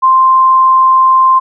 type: tone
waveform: sine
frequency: 1046.5 Hz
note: C6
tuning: in tune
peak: -4 dBFS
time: 0.02-1.4 s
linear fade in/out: 20 ms
effects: none